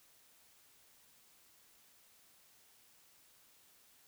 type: silence
effects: white hiss -66 dBFS RMS until 4.07 s